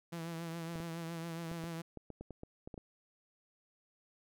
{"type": "tone with vibrato", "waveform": "sawtooth", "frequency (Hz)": 166.4, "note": "E3", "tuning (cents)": 17, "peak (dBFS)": -36, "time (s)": [0.12, 1.82], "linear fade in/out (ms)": 10, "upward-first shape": "triangle", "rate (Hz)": 7.2, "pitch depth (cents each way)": 49}
{"type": "clicks", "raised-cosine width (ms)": 2, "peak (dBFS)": -32, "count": 12, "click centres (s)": [0.757, 0.802, 1.515, 1.64, 1.973, 2.103, 2.21, 2.307, 2.434, 2.675, 2.742, 2.778]}
{"effects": []}